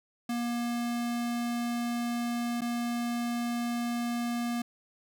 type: tone with dropouts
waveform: square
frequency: 238 Hz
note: A#3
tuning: 36 cents sharp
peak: -30 dBFS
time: 0.29-4.62 s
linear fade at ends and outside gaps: 5 ms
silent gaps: 2.609-2.617 s
effects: none